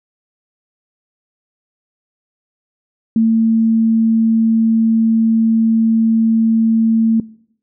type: tone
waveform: sine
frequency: 225 Hz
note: A3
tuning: 39 cents sharp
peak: -9 dBFS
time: 3.16-7.2 s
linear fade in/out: 2 ms
effects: noise-tail reverb RT60 0.7 s tail -22 dB re dry